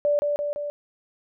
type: tone with echo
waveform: sine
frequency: 584 Hz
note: D5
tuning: 10 cents flat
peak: -18 dBFS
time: 0.05-0.19 s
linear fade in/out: 0 ms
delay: 170 ms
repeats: 3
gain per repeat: -3 dB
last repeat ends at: 0.7 s
effects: none